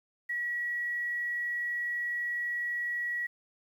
sine tone with quantisation, 1924 Hz, B6, 46 cents flat, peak -30 dBFS, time 0.29-3.27 s, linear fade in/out 10 ms, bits 10, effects none

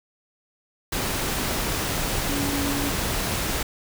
sine tone in noise, 282.6 Hz, C#4, 34 cents sharp, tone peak -27 dBFS, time 2.29-2.9 s, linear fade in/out 5 ms, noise pink, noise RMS -26 dBFS, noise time 0.92-3.63 s, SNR -4 dB, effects none

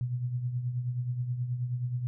sine tone with tremolo, 123.47 Hz, B2, in tune, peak -26 dBFS, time 0.01-2.07 s, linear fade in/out 0 ms, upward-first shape triangle, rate 9.4 Hz, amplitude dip 65%, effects none

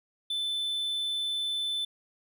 triangle tone, 3520 Hz, A7, in tune, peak -27 dBFS, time 0.3-1.85 s, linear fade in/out 5 ms, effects none

